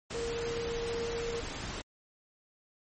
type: tone in noise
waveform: sine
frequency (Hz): 466.2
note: A#4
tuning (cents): 0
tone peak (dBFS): -33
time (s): 0.14-1.41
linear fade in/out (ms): 10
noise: pink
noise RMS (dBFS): -39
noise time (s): 0.1-1.82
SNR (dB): +3
effects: MP3 32 kbps